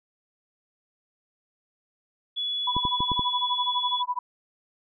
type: tone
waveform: sine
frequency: 3403 Hz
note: G#7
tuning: 41 cents sharp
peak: -26 dBFS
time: 2.36-4.03 s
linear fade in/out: 20 ms
type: tone with tremolo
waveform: sine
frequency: 987.8 Hz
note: B5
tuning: in tune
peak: -22 dBFS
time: 2.67-4.19 s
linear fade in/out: 5 ms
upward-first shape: sine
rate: 12 Hz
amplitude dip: 100%
type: clicks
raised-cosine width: 3 ms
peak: -18 dBFS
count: 5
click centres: 2.766 / 2.852 / 3.005 / 3.117 / 3.194 s
effects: none